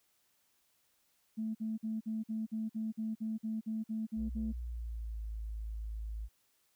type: tone bursts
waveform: sine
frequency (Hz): 220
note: A3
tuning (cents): 0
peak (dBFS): -33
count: 14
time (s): 1.37-4.527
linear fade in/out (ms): 20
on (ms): 180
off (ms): 49
type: tone with pitch glide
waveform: sine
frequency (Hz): 61.5 to 54.16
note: B1 to A1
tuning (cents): -7 to -27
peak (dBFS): -37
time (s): 4.16-6.29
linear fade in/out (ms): 50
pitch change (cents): -220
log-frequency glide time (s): 4.42-5.22
effects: tanh soft clip ceiling -27 dBFS + white hiss -74 dBFS RMS until 6.75 s